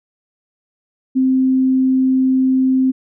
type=tone; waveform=sine; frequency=261 Hz; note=C4; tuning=4 cents flat; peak=-11 dBFS; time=1.15-2.92 s; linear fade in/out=20 ms; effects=none